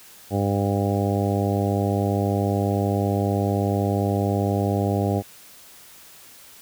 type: harmonic tone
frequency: 100 Hz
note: G2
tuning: 35 cents sharp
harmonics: 1 / 2 / 3 / 4 / 5 / 6 / 7 / 8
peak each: -23 / -26 / -28 / -29 / -30 / -31 / -31 / -32 dBFS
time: 0.3-5.23 s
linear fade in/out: 50 ms
effects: white hiss -47 dBFS RMS until 6.61 s